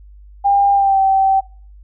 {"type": "tone with pitch glide", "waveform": "sine", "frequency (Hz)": [800, 773.2], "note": ["G5", "G5"], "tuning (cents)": [35, -24], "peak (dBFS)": -10, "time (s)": [0.44, 1.41], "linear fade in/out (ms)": 20, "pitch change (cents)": -59, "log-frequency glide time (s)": [0.73, 1], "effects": ["noise-tail reverb RT60 0.4 s tail -21 dB re dry", "added 50 Hz sine -38 dBFS peak until 1.83 s"]}